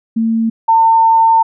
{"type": "tone pair in turn", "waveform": "sine", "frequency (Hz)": [225.7, 902.8], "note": ["A3", "A5"], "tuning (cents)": [44, 44], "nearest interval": "2 octaves", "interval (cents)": 2400, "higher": "second", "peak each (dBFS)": [-11, -6], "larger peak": "second", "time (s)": [[0.16, 0.5], [0.68, 1.43]], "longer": "second", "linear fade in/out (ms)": 10, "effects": []}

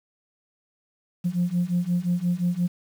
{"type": "beating tone pair", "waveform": "sine", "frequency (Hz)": [173.2, 178.9], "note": ["F3", "F3"], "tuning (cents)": [-14, 42], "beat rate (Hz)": 5.7, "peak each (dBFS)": [-24, -23], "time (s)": [1.24, 2.68], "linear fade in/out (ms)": 20, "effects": ["tanh soft clip ceiling -16 dBFS", "8-bit"]}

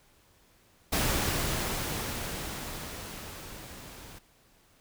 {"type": "noise with level ramp", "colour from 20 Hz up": "pink", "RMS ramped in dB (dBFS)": [-27, -48], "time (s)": [0.92, 4.19], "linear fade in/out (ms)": 10, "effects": ["pink hiss -63 dBFS RMS until 4.8 s"]}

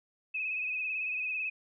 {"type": "tone with vibrato", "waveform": "sine", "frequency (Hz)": 2540, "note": "D#7", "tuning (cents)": 35, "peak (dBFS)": -31, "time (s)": [0.34, 1.5], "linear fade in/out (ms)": 10, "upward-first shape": "sine", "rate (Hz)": 18, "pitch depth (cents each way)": 52, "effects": []}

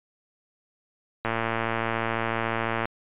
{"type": "click train", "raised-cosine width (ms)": 0.5, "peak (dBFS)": -11, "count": 184, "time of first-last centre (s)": [1.25, 2.855], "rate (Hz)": 114, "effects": ["resampled to 8000 Hz"]}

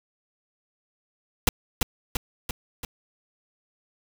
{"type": "noise with echo", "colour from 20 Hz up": "pink", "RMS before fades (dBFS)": -18, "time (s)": [1.47, 1.49], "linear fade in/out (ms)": 2, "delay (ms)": 340, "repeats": 4, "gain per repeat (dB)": -4, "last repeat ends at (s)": 2.85, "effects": []}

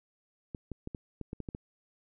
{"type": "clicks", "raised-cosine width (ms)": 3, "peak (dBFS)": -25, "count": 9, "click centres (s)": [0.548, 0.717, 0.874, 0.948, 1.213, 1.331, 1.403, 1.488, 1.549], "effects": []}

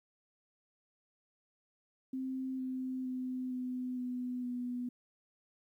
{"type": "tone with pitch steps", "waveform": "sine", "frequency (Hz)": [261.6, 258.4, 255.3, 252.3, 249.2, 246.2], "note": ["C4", "C4", "C4", "B3", "B3", "B3"], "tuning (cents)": [0, -21, -42, 37, 16, -5], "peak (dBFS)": -35, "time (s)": [2.13, 4.89], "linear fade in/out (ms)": 5, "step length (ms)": 460, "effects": ["12-bit"]}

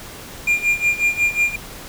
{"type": "tone with tremolo", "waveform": "triangle", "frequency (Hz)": 2400, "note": "D7", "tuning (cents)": 37, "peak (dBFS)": -11, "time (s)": [0.47, 1.56], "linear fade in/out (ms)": 5, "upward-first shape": "sine", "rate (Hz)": 5.5, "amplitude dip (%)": 85, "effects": ["pink hiss -36 dBFS RMS until 1.88 s"]}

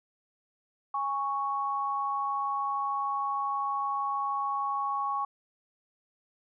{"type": "tone pair together", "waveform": "sine", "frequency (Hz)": [821.6, 1108.7], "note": ["G#5", "C#6"], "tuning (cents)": [-19, 0], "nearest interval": "perfect fourth", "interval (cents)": 519, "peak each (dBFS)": [-33, -29], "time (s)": [0.94, 5.25], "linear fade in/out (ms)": 5, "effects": []}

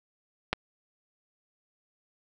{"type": "clicks", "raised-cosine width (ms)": 0.3, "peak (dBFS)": [-9, -28], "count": 2, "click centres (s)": [0.53, 0.535], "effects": []}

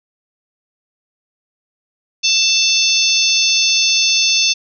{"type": "harmonic tone", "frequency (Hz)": 885, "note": "A5", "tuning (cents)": 10, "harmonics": [3, 4, 5, 6, 7], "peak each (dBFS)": [-18, -18, -18, -18, -18], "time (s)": [2.23, 4.54], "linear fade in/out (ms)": 20, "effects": []}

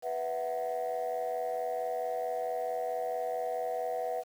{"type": "chord", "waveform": "sine", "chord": "B suspended fourth", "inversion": "none", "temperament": "equal with one note detuned", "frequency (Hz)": [493.9, 659.3, 743.8], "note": ["B4", "E5", "F#5"], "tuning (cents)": [0, 0, 9], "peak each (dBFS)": -34, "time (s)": [0.02, 4.24], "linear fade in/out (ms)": 50, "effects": ["tanh soft clip ceiling -26 dBFS", "9-bit"]}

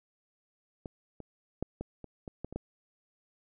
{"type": "clicks", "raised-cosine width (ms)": 2, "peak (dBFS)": [-26, -30, -18, -23, -30, -27, -23, -29, -21], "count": 9, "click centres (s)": [0.858, 1.203, 1.626, 1.81, 2.043, 2.278, 2.446, 2.526, 2.56], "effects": []}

